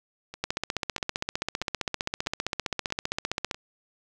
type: two click trains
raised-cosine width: 0.2 ms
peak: -10 / -22 dBFS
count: 48 / 6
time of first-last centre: 0.44-3.512 / 0.34-3.545 s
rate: 15.3 / 1.56 Hz
effects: none